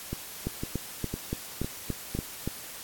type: two click trains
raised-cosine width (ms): 3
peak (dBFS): -16 / -18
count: 8 / 5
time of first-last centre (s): 0.47-2.476 / 0.13-2.15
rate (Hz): 3.49 / 1.98
effects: white hiss -42 dBFS RMS until 2.83 s + AAC 64 kbps